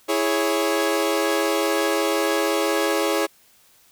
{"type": "chord", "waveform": "sawtooth", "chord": "C# minor", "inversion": "first", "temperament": "equal", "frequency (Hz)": [329.6, 415.3, 554.4], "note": ["E4", "G#4", "C#5"], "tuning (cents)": [0, 0, 0], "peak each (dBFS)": -20, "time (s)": [0.08, 3.27], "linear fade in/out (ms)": 20, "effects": ["white hiss -56 dBFS RMS until 3.91 s"]}